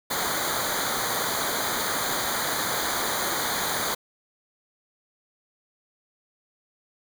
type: noise with comb filter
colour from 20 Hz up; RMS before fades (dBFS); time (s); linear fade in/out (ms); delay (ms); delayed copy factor
pink; -27; 0.1-3.95; 10; 0.37; -0.95
effects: none